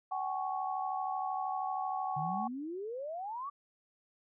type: chord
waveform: sine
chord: F# suspended second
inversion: none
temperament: equal with one note detuned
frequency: 757.7 / 830.6 / 1108.7 Hz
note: F#5 / G#5 / C#6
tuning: +41 / 0 / 0 cents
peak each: -35 / -39 / -39 dBFS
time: 0.11-2.48 s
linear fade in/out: 10 ms
type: exponential sweep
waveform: sine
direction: up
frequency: 143 to 1174.7 Hz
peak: -37 dBFS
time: 2.16-3.5 s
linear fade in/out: 10 ms
effects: none